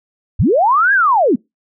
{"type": "linear two-way sweep", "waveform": "sine", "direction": "up then down", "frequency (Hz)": [49, 1670, 195.1], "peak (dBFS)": -9, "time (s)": [0.39, 1.36], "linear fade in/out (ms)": 10, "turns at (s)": 0.93, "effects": ["noise-tail reverb RT60 0.2 s tail -26 dB re dry"]}